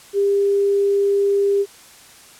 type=tone; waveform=sine; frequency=400 Hz; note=G4; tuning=35 cents sharp; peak=-14 dBFS; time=0.13-1.66 s; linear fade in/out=50 ms; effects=white hiss -45 dBFS RMS until 2.39 s + low-pass 11000 Hz 12 dB/octave